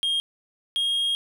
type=tone pair in turn; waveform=triangle; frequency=3232 / 3254 Hz; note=G#7 / G#7; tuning=-48 / -36 cents; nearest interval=unison; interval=12 cents; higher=second; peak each=-20 dBFS; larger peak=neither; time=0.03-0.2 / 0.76-1.15 s; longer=second; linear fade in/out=0 ms; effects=none